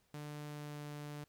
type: tone with pitch glide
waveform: sawtooth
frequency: 148.4 to 147.37 Hz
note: D3 to D3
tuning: +18 to +6 cents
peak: -40 dBFS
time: 0.14-1.24 s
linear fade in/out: 2 ms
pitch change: -12 cents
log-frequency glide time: 0.45-0.86 s
effects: pink hiss -75 dBFS RMS until 1.28 s